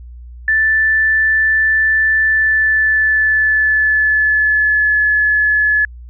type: tone with pitch glide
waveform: sine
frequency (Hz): 1760 to 1711.9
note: A6 to A6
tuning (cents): 0 to -48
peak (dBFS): -10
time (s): 0.48-5.85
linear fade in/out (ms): 2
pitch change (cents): -48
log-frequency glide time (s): 2.23-5.01
effects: added 60 Hz sine -31 dBFS peak until 6.09 s